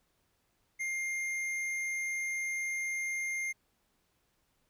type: tone with hard clipping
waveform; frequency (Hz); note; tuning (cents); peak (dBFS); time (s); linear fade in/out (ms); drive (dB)
sine; 2114; C7; +17; -34; 0.79-3.53; 20; 9
effects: pink hiss -75 dBFS RMS until 4.69 s